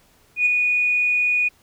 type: tone with ADSR envelope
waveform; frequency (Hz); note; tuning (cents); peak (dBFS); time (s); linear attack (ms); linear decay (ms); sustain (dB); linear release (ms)
sine; 2464; D#7; -17; -12; 0.36-1.49; 100; 11; -4; 15
effects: tanh soft clip ceiling -8 dBFS + pink hiss -57 dBFS RMS until 1.62 s